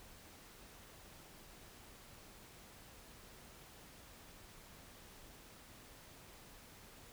silence, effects pink hiss -58 dBFS RMS until 7.12 s

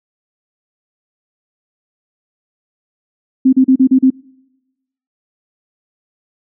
sine tone bursts, 261.6 Hz, C4, in tune, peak -5 dBFS, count 6, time 3.45-4.104 s, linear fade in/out 10 ms, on 79 ms, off 36 ms, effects noise-tail reverb RT60 1.0 s tail -26 dB re dry

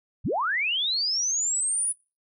sine linear sweep, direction up, 42.35 to 9956 Hz, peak -23 dBFS, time 0.24-1.93 s, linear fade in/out 20 ms, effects noise-tail reverb RT60 0.3 s tail -25 dB re dry

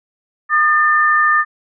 sine tone pair together, 1220 / 1787.3 Hz, D#6 / A6, -34 / +27 cents, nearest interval perfect fifth, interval 661 cents, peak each -13 dBFS, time 0.49-1.45 s, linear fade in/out 50 ms, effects none

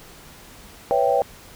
sine chord, C# half-diminished seventh, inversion third, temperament equal, 493.9 / 554.4 / 659.3 / 784 Hz, B4 / C#5 / E5 / G5, 0 / 0 / 0 / 0 cents, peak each -22 / -21 / -24 / -21 dBFS, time 0.91-1.22 s, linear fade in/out 0 ms, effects pink hiss -45 dBFS RMS until 1.55 s

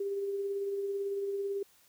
sine tone with tremolo, 397.9 Hz, G4, 26 cents sharp, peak -30 dBFS, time 0-1.63 s, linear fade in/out 5 ms, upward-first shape sine, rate 18 Hz, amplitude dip 30%, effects white hiss -64 dBFS RMS until 1.88 s

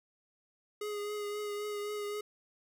square tone with vibrato, 415.3 Hz, G#4, in tune, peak -36 dBFS, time 0.81-2.21 s, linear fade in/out 5 ms, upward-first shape triangle, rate 3.8 Hz, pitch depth 25 cents each way, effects none

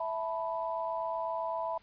sine chord, E suspended fourth, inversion none, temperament equal, 659.3 / 880 / 987.8 Hz, E5 / A5 / B5, 0 / 0 / 0 cents, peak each -35 / -39 / -35 dBFS, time 0-1.78 s, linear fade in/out 5 ms, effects pink hiss -63 dBFS RMS until 1.82 s + resampled to 11025 Hz

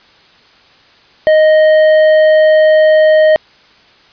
sine tone with tanh clipping, 622.3 Hz, D#5, in tune, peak -6 dBFS, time 1.27-3.36 s, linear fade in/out 0 ms, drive 9 dB, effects white hiss -45 dBFS RMS until 4.12 s + resampled to 11025 Hz

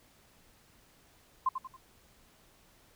sine tone with echo, 1046.5 Hz, C6, in tune, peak -24 dBFS, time 1.46-1.49 s, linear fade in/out 5 ms, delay 92 ms, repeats 3, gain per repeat -8 dB, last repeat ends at 1.766 s, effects pink hiss -63 dBFS RMS until 2.95 s

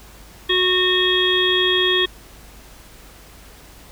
harmonic tone, 366.6 Hz, F#4, 16 cents flat, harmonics 1 / 3 / 5 / 7 / 9 / 10, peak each -20 / -28 / -22 / -30 / -18 / -26 dBFS, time 0.49-2.06 s, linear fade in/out 10 ms, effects added 50 Hz sine -45 dBFS peak until 3.91 s + pink hiss -45 dBFS RMS until 3.91 s

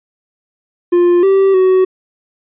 triangle tone with pitch steps, 350.9 / 388.2 / 374 Hz, F4 / G4 / F#4, +8 / -17 / +19 cents, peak -5 dBFS, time 0.92-1.85 s, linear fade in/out 10 ms, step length 310 ms, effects resampled to 8000 Hz

